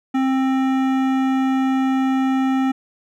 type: tone with hard clipping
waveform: sine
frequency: 264.3 Hz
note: C4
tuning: 18 cents sharp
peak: -18 dBFS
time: 0.14-2.72 s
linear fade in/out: 10 ms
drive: 15 dB
effects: none